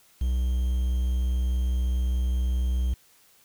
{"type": "tone with quantisation", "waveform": "triangle", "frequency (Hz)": 62.4, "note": "B1", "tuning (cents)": 19, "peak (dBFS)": -20, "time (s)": [0.21, 2.94], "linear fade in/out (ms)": 5, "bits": 8, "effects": ["white hiss -59 dBFS RMS until 3.44 s"]}